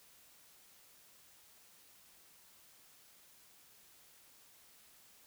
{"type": "silence", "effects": ["white hiss -63 dBFS RMS until 5.26 s"]}